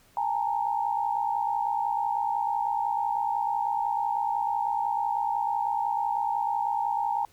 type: tone cluster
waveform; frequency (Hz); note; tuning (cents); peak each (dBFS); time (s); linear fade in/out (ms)
sine; 812 / 878 / 928; G#5 / A5 / A#5; -39 / -4 / -8; -28 / -31 / -29; 0.17-7.25; 2
effects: pink hiss -60 dBFS RMS until 7.32 s